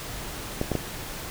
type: clicks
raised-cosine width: 2 ms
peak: -11 dBFS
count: 3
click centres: 0.614 / 0.717 / 0.753 s
effects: pink hiss -36 dBFS RMS until 1.3 s